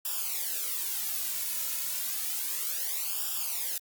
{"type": "noise with flanger", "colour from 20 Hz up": "blue", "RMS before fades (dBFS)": -32, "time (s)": [0.05, 3.78], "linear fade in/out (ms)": 2, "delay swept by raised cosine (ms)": [0.47, 2.57], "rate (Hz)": 0.31, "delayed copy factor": -0.85, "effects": ["Opus 48 kbps"]}